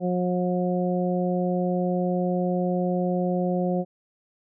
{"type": "harmonic tone", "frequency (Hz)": 180, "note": "F#3", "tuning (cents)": -47, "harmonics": [1, 2, 3, 4], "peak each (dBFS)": [-24, -29, -28, -32], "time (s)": [0, 3.85], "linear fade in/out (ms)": 50, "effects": []}